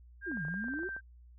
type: tone with pitch glide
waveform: sine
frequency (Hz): 1605 to 1566.5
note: G6 to G6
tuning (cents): +40 to -2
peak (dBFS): -37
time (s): 0.21-1.01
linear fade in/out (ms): 50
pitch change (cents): -42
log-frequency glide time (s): 0.6-0.73
type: exponential two-way sweep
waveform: sine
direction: down then up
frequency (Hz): 395.3 to 144.4 to 395.3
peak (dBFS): -36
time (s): 0.26-0.89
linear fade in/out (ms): 20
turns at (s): 0.44
type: clicks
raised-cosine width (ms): 1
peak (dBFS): -37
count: 12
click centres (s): 0.316 / 0.372 / 0.451 / 0.484 / 0.541 / 0.642 / 0.684 / 0.738 / 0.791 / 0.833 / 0.89 / 0.965
effects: added 60 Hz sine -53 dBFS peak until 1.38 s